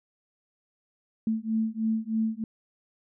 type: beating tone pair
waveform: sine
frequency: 220 / 223.2 Hz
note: A3 / A3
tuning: 0 / +25 cents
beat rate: 3.2 Hz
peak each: -28 dBFS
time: 1.27-2.44 s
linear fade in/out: 2 ms
effects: none